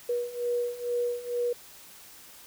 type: beating tone pair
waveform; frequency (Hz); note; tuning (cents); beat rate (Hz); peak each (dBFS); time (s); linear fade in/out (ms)
sine; 481.6 / 483.8; B4 / B4; -44 / -36; 2.2; -32 / -29; 0.09-1.53; 5
effects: white hiss -50 dBFS RMS until 2.46 s